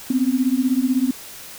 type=beating tone pair; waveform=sine; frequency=250 / 266 Hz; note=B3 / C4; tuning=+21 / +29 cents; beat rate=16 Hz; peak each=-19 dBFS; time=0.1-1.11 s; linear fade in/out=5 ms; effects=white hiss -38 dBFS RMS until 1.58 s